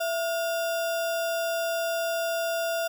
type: tone with sample-and-hold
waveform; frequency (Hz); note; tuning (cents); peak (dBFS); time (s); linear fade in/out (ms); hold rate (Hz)
sine; 667; E5; +20; -25; 0-2.88; 10; 2100
effects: none